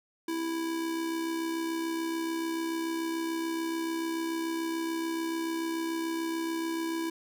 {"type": "tone with amplitude modulation", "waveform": "square", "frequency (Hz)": 329.6, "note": "E4", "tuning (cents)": 0, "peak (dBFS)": -29, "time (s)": [0.28, 7.1], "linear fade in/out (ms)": 5, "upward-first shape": "sine", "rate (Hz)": 66.9, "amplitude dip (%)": 40, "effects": []}